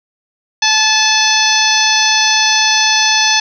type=harmonic tone; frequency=868 Hz; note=A5; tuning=24 cents flat; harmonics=1 / 2 / 3 / 4 / 5 / 6 / 7; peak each=-17 / -17 / -17 / -17 / -17 / -17 / -17 dBFS; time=0.62-3.4 s; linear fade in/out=5 ms; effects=none